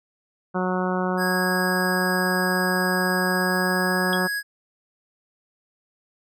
harmonic tone, 183.5 Hz, F#3, 14 cents flat, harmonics 1 / 2 / 3 / 4 / 5 / 6 / 7 / 8, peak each -25 / -28 / -30 / -31 / -32 / -33 / -33 / -34 dBFS, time 0.54-4.28 s, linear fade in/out 20 ms
square tone with pitch glide, 1646 to 1661.3 Hz, G#6 to G#6, -16 to 0 cents, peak -25 dBFS, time 1.17-4.43 s, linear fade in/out 50 ms, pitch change +16 cents, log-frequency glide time 3.31-4.24 s
sine tone with exponential decay, 3322 Hz, G#7, in tune, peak -22 dBFS, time 4.13-4.21 s, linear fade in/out 1 ms, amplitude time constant 17 ms
effects none

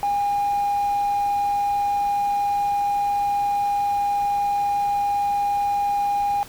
triangle tone, 812 Hz, G#5, 39 cents flat, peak -16 dBFS, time 0.03-6.43 s, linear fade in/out 0 ms, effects tanh soft clip ceiling -15 dBFS + pink hiss -42 dBFS RMS until 6.48 s

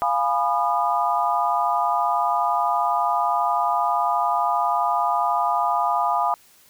sine chord, F half-diminished seventh, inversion none, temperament equal with one note detuned, 698.5 / 830.6 / 987.8 / 1218.2 Hz, F5 / Ab5 / Cb6 / Eb6, 0 / 0 / 0 / -37 cents, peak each -24 dBFS, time 0.02-6.34 s, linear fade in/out 0 ms, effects white hiss -54 dBFS RMS until 6.69 s

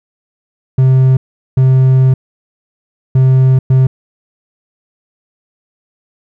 triangle tone bursts at uneven times, 130.81 Hz, C3, in tune, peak -3 dBFS, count 4, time 0.78-1.17 / 1.57-2.14 / 3.15-3.59 / 3.7-3.87 s, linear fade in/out 5 ms, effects none

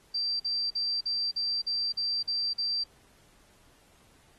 sine tone bursts, 4696 Hz, D8, 1 cent flat, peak -27 dBFS, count 9, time 0.14-2.84 s, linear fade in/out 10 ms, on 260 ms, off 45 ms, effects pink hiss -62 dBFS RMS until 4.38 s + AAC 32 kbps

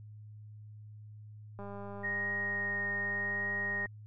click train, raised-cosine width 1 ms, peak -32 dBFS, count 457, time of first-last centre 1.59-3.859 s, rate 201 Hz
sine tone with vibrato, 1864.7 Hz, A#6, in tune, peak -32 dBFS, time 2.03-3.87 s, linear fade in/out 20 ms, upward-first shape triangle, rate 0.84 Hz, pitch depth 11 cents each way
effects added 106 Hz sine -47 dBFS peak until 4.06 s

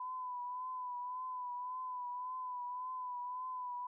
sine tone with vibrato, 1000 Hz, B5, 21 cents sharp, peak -39 dBFS, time 0-3.87 s, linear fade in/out 5 ms, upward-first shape triangle, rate 1.8 Hz, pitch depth 43 cents each way, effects none

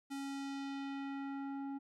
square tone with low-pass filter sweep, 275.9 Hz, C#4, 8 cents flat, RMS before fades -42 dBFS, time 0.1-1.79 s, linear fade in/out 20 ms, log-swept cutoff 11000 to 790 Hz, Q 1, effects none

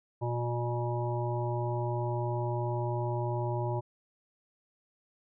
harmonic tone, 120.2 Hz, B2, 46 cents flat, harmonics 1 / 3 / 5 / 7 / 8, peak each -31 / -36 / -38 / -39 / -40 dBFS, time 0.21-3.81 s, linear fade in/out 20 ms, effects none

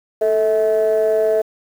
triangle ring-modulated tone, 103.83 Hz, G#2, in tune, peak -7 dBFS, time 0.21-1.42 s, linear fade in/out 10 ms, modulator 543 Hz, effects tanh soft clip ceiling -8 dBFS + 7-bit

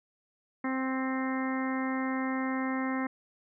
harmonic tone, 262.4 Hz, C4, 5 cents sharp, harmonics 1 / 2 / 3 / 4 / 5 / 6 / 7 / 8, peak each -30 / -40 / -40 / -39 / -42 / -46 / -40 / -42 dBFS, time 0.64-3.07 s, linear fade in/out 5 ms, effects none

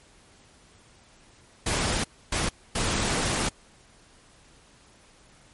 pink noise bursts at uneven times, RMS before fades -26 dBFS, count 3, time 1.66-2.04 / 2.32-2.49 / 2.75-3.49 s, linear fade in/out 5 ms, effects pink hiss -56 dBFS RMS until 5.53 s + MP3 48 kbps

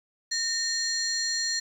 sine tone cluster, 1834 / 4233 / 5830 / 7240 Hz, A#6 / C8 / F#8 / A8, -29 / +19 / -26 / +48 cents, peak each -33 / -28 / -35 / -33 dBFS, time 0.31-1.6 s, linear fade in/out 10 ms, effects 9-bit

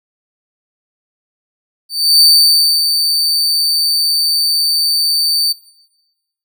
40% pulse tone with ADSR envelope, 4578 Hz, D8, 45 cents flat, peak -4 dBFS, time 1.89-5.53 s, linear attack 320 ms, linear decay 610 ms, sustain -7 dB, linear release 15 ms, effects noise-tail reverb RT60 1.0 s tail -17 dB re dry

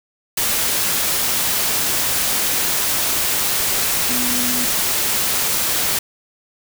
sine tone in noise, 246.9 Hz, B3, in tune, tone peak -25 dBFS, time 4.09-4.65 s, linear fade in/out 5 ms, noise white, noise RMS -19 dBFS, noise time 0.37-5.99 s, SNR -9 dB, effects none

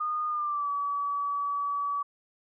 sine tone with pitch glide, 1225 to 1143 Hz, D#6 to D6, -27 to -47 cents, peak -27 dBFS, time 0-2.03 s, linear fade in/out 10 ms, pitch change -120 cents, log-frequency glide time 0.28-0.7 s, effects none

